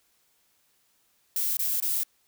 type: noise bursts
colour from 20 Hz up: violet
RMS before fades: -27 dBFS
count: 3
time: 1.36-2.034 s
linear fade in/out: 2 ms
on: 210 ms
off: 22 ms
effects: white hiss -68 dBFS RMS until 2.27 s